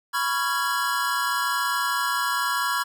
square chord, C# dominant seventh, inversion third, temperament equal with one note detuned, 987.8 / 1108.7 / 1377.7 / 1661.2 Hz, B5 / C#6 / E#6 / G#6, 0 / 0 / -24 / 0 cents, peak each -29 dBFS, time 0.13-2.84 s, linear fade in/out 20 ms, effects none

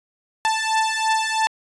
sawtooth beating tone pair, 880 / 883 Hz, A5 / A5, 0 / +6 cents, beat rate 3 Hz, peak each -18 dBFS, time 0.45-1.47 s, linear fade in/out 0 ms, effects resampled to 22050 Hz

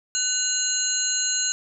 sine tone cluster, 1509 / 2842 / 4121 / 6650 / 7220 Hz, F#6 / F7 / C8 / G#8 / A8, +34 / +30 / -27 / +1 / +44 cents, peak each -33 / -32 / -29 / -24 / -28 dBFS, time 0.15-1.52 s, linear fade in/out 0 ms, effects none

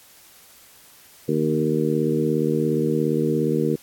harmonic tone with a mistuned harmonic, 77.2 Hz, D#2, 13 cents flat, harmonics 2 / 3 / 4 / 5 / 6, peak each -25 / -25 / -25 / -25 / -25 dBFS, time 1.28-3.76 s, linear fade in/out 10 ms, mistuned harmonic 2, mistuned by -19 cents, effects white hiss -50 dBFS RMS until 3.82 s + AAC 64 kbps

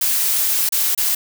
blue noise with dropouts, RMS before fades -18 dBFS, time 0.01-1.15 s, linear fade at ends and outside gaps 5 ms, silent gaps 0.691-0.722 / 0.949-0.976 s, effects none

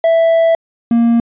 triangle tone pair in turn, 660 / 233.3 Hz, E5 / A#3, +2 / +2 cents, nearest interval octave + tritone, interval 1800 cents, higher first, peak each -6 dBFS, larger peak neither, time 0.04-0.55 / 0.91-1.2 s, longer first, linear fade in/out 2 ms, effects resampled to 8000 Hz

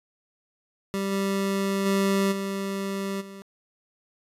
25% pulse tone with level steps, 196 Hz, G3, in tune, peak -22 / -20 / -17 / -24 / -36 dBFS, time 0.94-3.42 s, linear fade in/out 0 ms, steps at 1.11 / 1.85 / 2.31 / 3.2 s, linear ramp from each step 20 ms, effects resampled to 32000 Hz

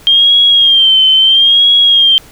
sine tone with vibrato, 3192 Hz, G7, 31 cents sharp, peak -4 dBFS, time 0.07-2.18 s, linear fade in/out 0 ms, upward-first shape sine, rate 0.75 Hz, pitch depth 68 cents each way, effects pink hiss -39 dBFS RMS until 2.31 s

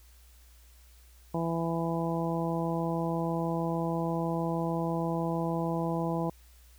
harmonic tone, 166.3 Hz, E3, 16 cents sharp, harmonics 1 / 2 / 3 / 4 / 5 / 6, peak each -31 / -34 / -36 / -37 / -38 / -39 dBFS, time 1.34-6.3 s, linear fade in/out 5 ms, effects added 60 Hz sine -54 dBFS peak until 6.78 s + white hiss -62 dBFS RMS until 6.78 s

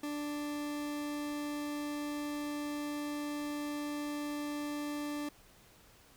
40% pulse tone, 293.7 Hz, D4, in tune, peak -35 dBFS, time 0.03-5.29 s, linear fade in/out 5 ms, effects pink hiss -61 dBFS RMS until 6.16 s

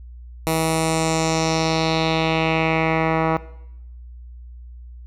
10% pulse tone with low-pass filter sweep, 161 Hz, E3, 41 cents flat, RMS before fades -20 dBFS, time 0.47-3.37 s, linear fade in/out 0 ms, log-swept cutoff 12000 to 1500 Hz, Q 2.6, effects noise-tail reverb RT60 0.8 s tail -18 dB re dry + added 60 Hz sine -36 dBFS peak until 5.06 s

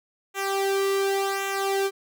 sawtooth tone with flanger, 392 Hz, G4, in tune, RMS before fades -25 dBFS, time 0.34-1.91 s, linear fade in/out 50 ms, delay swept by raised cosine 0.21 to 1.21 ms, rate 0.9 Hz, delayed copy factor -0.75, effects none

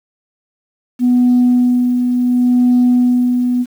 sine tone with tremolo, 246.9 Hz, B3, in tune, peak -6 dBFS, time 0.99-3.66 s, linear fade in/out 50 ms, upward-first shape sine, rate 0.7 Hz, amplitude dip 45%, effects tanh soft clip ceiling -5 dBFS + 7-bit

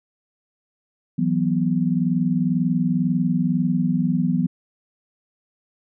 sine chord, E suspended second, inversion none, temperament equal, 164.81 / 185 / 246.9 Hz, E3 / F#3 / B3, 0 / 0 / 0 cents, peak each -22 dBFS, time 1.18-4.47 s, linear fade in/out 10 ms, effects none

